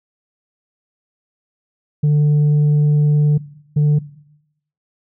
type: tone pair in turn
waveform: sine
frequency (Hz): 148.4 / 148.4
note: D3 / D3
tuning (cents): +18 / +18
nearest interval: unison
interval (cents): 0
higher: neither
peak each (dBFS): -8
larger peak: neither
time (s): 2.03-3.38 / 3.76-3.99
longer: first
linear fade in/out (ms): 10
effects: noise-tail reverb RT60 0.8 s tail -19 dB re dry + tanh soft clip ceiling -10 dBFS